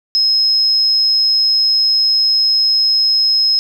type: tone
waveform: sine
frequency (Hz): 5140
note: E8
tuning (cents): -45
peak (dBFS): -10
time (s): 0.15-3.59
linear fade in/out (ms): 0
effects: 7-bit